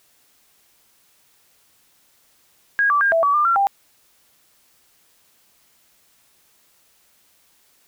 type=tone with pitch steps; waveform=sine; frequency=1639 / 1161 / 1609 / 660 / 1140 / 1198 / 1365 / 794 Hz; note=G#6 / D6 / G6 / E5 / C#6 / D6 / F6 / G5; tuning=-23 / -20 / +45 / +2 / +48 / +34 / -40 / +22 cents; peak=-14 dBFS; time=2.79-3.67 s; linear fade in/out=0 ms; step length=110 ms; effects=white hiss -59 dBFS RMS until 7.87 s